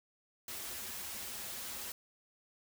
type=noise with comb filter; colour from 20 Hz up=white; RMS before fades=-43 dBFS; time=0.48-1.92 s; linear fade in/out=2 ms; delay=6.7 ms; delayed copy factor=-0.5; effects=none

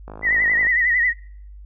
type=click train; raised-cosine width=1 ms; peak=-22 dBFS; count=32; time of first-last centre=0.08-0.668 s; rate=52.7 Hz
type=tone with vibrato; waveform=sine; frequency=1933 Hz; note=B6; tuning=38 cents flat; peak=-15 dBFS; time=0.22-1.14 s; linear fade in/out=50 ms; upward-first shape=sine; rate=11 Hz; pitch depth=78 cents each way
effects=noise-tail reverb RT60 0.6 s tail -26 dB re dry + added 50 Hz sine -37 dBFS peak until 1.65 s

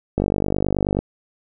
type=click train; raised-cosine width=2 ms; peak=-6 dBFS; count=41; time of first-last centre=0.18-0.99 s; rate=49.4 Hz; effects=none

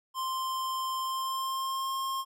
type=tone with pitch glide; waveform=square; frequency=1046.5 to 1068.5 Hz; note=C6 to C6; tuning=0 to +36 cents; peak=-31 dBFS; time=0.14-2.25 s; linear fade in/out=50 ms; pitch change=+36 cents; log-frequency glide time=0.99-1.93 s; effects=none

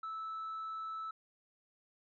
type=tone; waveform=sine; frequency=1311 Hz; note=E6; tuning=10 cents flat; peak=-37 dBFS; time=0.03-1.11 s; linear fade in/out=5 ms; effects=tanh soft clip ceiling -37 dBFS

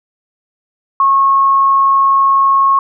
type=tone; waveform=sine; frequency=1092 Hz; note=C#6; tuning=26 cents flat; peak=-7 dBFS; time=1-2.79 s; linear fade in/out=2 ms; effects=none

